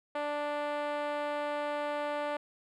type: tone with band-pass filter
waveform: 5% pulse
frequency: 293.7 Hz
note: D4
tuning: in tune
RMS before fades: -34 dBFS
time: 0.15-2.37 s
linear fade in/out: 5 ms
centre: 620 Hz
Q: 1.7
effects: none